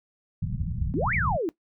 white low-pass noise, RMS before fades -29 dBFS, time 0.42-1.37 s, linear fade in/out 10 ms, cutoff 180 Hz, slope 48 dB/octave
sine exponential two-way sweep, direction up then down, 233.3 to 2398 to 299 Hz, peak -24 dBFS, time 0.94-1.49 s, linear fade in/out 0 ms, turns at 1.14 s
effects noise-tail reverb RT60 0.1 s tail -18 dB re dry

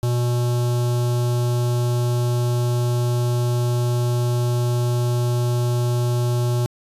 square tone with notch filter, 121.3 Hz, B2, 31 cents flat, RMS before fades -20 dBFS, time 0.03-6.66 s, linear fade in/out 0 ms, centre 2000 Hz, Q 0.81, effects resampled to 32000 Hz

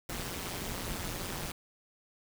pink noise with amplitude modulation, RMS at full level -34 dBFS, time 0.09-1.52 s, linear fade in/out 5 ms, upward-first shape sine, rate 180 Hz, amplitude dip 90%, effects none

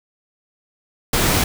pink noise, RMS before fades -17 dBFS, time 1.13-1.44 s, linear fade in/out 5 ms, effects none

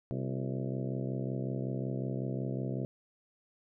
harmonic tone with a mistuned harmonic, 65.4 Hz, C2, in tune, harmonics 2 / 3 / 4 / 5 / 6 / 7 / 8 / 9 / 10, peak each -35 / -39 / -41 / -43 / -45 / -46 / -47 / -48 / -49 dBFS, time 0.11-2.85 s, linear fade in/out 0 ms, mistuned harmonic 5, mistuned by +86 cents, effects none

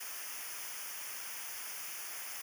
white noise with comb filter, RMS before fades -43 dBFS, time 0-2.42 s, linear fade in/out 10 ms, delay 0.25 ms, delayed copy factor -0.85, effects none

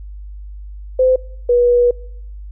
sine tone pair in turn, 514 / 485.2 Hz, C5 / B4, -31 / -31 cents, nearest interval minor second, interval 100 cents, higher first, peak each -9 dBFS, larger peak neither, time 0.99-1.16 / 1.49-1.91 s, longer second, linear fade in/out 5 ms, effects noise-tail reverb RT60 0.7 s tail -23 dB re dry + added 50 Hz sine -29 dBFS peak until 2.51 s

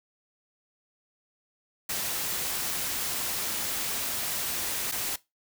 white noise with dropouts, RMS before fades -31 dBFS, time 1.89-5.16 s, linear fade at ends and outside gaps 5 ms, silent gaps 4.915-4.921 s, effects noise-tail reverb RT60 0.2 s tail -19 dB re dry

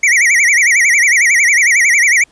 square tone with vibrato, 2093 Hz, C7, in tune, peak -8 dBFS, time 0.03-2.24 s, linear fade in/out 5 ms, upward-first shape sine, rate 11 Hz, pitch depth 200 cents each way, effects pink hiss -52 dBFS RMS until 2.31 s + resampled to 22050 Hz

